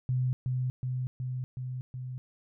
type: tone with echo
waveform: sine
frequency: 127.3 Hz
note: C3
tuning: 47 cents flat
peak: -25 dBFS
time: 0.09-0.33 s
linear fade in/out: 0 ms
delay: 370 ms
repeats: 5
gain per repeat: -2 dB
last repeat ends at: 2.18 s
effects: none